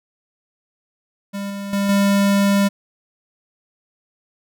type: tone with level steps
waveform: square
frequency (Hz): 199.6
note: G3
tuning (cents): +32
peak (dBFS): -25 / -27 / -18 / -14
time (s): 1.33-2.69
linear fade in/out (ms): 20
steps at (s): 1.5 / 1.73 / 1.89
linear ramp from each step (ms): 2
effects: none